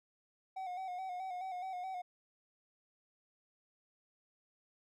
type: tone with vibrato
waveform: triangle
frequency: 740 Hz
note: F#5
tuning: in tune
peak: -37 dBFS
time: 0.56-2.02 s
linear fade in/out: 10 ms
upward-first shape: square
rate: 4.7 Hz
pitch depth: 46 cents each way
effects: none